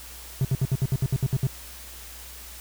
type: tone bursts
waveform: triangle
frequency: 132.2 Hz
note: C3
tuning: 18 cents sharp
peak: -17 dBFS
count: 11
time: 0.41-1.469 s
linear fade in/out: 2 ms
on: 39 ms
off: 63 ms
effects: added 60 Hz sine -45 dBFS peak until 2.6 s + white hiss -43 dBFS RMS until 2.6 s